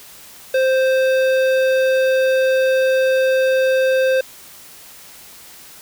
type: tone with hard clipping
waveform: triangle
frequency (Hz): 523.3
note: C5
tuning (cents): 0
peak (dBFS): -15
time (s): 0.54-4.21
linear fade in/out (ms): 5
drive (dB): 17
effects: white hiss -41 dBFS RMS until 5.81 s